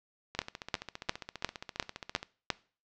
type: two click trains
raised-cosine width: 0.2 ms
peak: -10 / -22 dBFS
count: 7 / 29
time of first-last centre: 0.39-2.503 / 0.35-2.229 s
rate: 2.84 / 14.9 Hz
effects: noise-tail reverb RT60 0.4 s tail -20 dB re dry + low-pass 6000 Hz 12 dB/octave